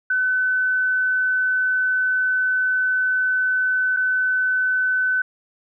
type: tone with dropouts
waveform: sine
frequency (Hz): 1511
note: F#6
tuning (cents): +36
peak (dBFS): -17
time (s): 0.1-5.22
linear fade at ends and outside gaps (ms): 5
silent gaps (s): 3.965-3.969
effects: none